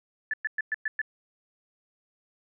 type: tone bursts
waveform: sine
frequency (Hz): 1740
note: A6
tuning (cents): -20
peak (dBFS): -25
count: 6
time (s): 0.31-1.016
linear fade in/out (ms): 2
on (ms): 26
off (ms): 110
effects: none